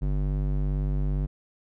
square tone with band-pass filter, 48.87 Hz, G1, 5 cents flat, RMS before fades -26 dBFS, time 0.01-1.27 s, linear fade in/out 20 ms, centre 110 Hz, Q 0.99, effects none

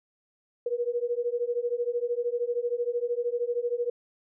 sine beating tone pair, 474.1 / 487.1 Hz, A#4 / B4, +29 / -24 cents, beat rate 13 Hz, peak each -29 dBFS, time 0.66-3.9 s, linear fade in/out 5 ms, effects none

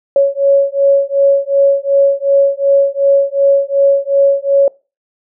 sine beating tone pair, 554.4 / 557.1 Hz, C#5 / C#5, 0 / +9 cents, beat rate 2.7 Hz, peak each -11 dBFS, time 0.16-4.68 s, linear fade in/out 2 ms, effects noise-tail reverb RT60 0.3 s tail -23 dB re dry

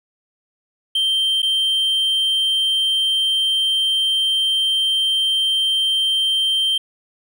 triangle tone with dropouts, 3140 Hz, G7, 2 cents sharp, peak -14 dBFS, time 0.95-6.78 s, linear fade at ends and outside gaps 5 ms, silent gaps 1.42-1.428 s, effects none

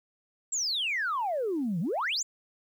sine exponential two-way sweep, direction down then up, 7720 to 155.5 to 7720 Hz, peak -26 dBFS, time 0.52-2.23 s, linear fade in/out 10 ms, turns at 1.8 s, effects tanh soft clip ceiling -23 dBFS + 10-bit

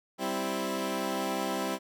15% pulse chord, C major, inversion second, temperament equal, 196 / 261.6 / 329.6 Hz, G3 / C4 / E4, 0 / 0 / 0 cents, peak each -28 dBFS, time 0.18-1.79 s, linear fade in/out 50 ms, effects none

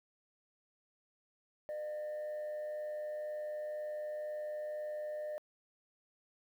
sine tone with frequency modulation, 604 Hz, D5, 48 cents sharp, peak -35 dBFS, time 1.69-5.38 s, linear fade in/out 0 ms, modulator 102 Hz, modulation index 0.21, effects tanh soft clip ceiling -37 dBFS + 11-bit

